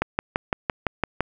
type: click train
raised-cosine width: 0.5 ms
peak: -6 dBFS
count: 8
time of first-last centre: 0.02-1.206 s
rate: 5.9 Hz
effects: none